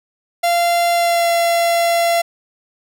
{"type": "tone with pitch glide", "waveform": "45% pulse", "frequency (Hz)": [690, 681.7], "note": ["F5", "F5"], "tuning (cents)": [-21, -42], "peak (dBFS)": -13, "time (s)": [0.43, 2.22], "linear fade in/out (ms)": 10, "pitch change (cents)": -21, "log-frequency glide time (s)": [0.93, 1.3], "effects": []}